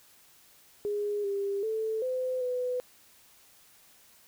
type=tone with pitch steps; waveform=sine; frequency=412.9 / 398.8 / 440.3 / 511 / 499.3 Hz; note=G#4 / G4 / A4 / C5 / B4; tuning=-10 / +30 / +1 / -41 / +19 cents; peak=-28 dBFS; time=0.85-2.8 s; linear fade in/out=0 ms; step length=390 ms; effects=white hiss -59 dBFS RMS until 4.27 s